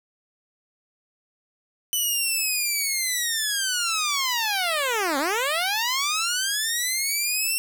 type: linear two-way sweep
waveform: 10% pulse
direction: down then up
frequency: 3003 to 261.6 to 2736 Hz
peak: -14 dBFS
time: 1.93-7.58 s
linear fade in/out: 0 ms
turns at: 5.18 s
effects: 8-bit